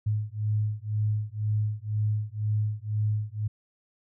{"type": "beating tone pair", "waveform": "sine", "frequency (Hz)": [105.4, 107.4], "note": ["G#2", "A2"], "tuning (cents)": [26, -41], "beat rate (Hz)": 2, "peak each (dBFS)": [-28, -28], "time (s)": [0.06, 3.48], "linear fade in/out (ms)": 10, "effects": []}